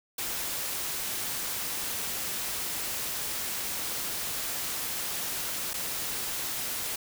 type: noise with dropouts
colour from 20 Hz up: white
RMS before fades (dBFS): -33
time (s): 0.18-6.96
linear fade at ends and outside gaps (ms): 5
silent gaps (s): 5.734-5.739
effects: none